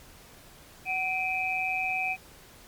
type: tone cluster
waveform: sine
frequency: 749 / 2364 / 2531 Hz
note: F#5 / D7 / D#7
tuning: +21 / +11 / +29 cents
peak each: -32 / -31 / -30 dBFS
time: 0.85-2.17 s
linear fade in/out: 50 ms
effects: pink hiss -52 dBFS RMS until 2.67 s + MP3 96 kbps